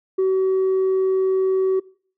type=tone with tanh clipping; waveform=triangle; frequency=379 Hz; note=F#4; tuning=42 cents sharp; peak=-16 dBFS; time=0.18-1.8 s; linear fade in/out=10 ms; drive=6 dB; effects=noise-tail reverb RT60 0.5 s tail -23 dB re dry